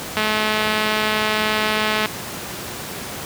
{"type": "click train", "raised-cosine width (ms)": 0.3, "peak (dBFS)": -4, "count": 407, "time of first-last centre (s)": [0.17, 2.058], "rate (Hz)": 215, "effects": ["pink hiss -30 dBFS RMS until 3.25 s", "high-pass 100 Hz 12 dB/octave"]}